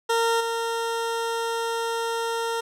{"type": "tone with level steps", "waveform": "20% pulse", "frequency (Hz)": 460, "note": "A#4", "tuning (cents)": -23, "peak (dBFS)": [-15, -20], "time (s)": [0.09, 2.61], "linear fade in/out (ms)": 10, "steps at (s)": 0.4, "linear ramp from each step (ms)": 10, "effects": ["low-pass 11000 Hz 12 dB/octave", "9-bit"]}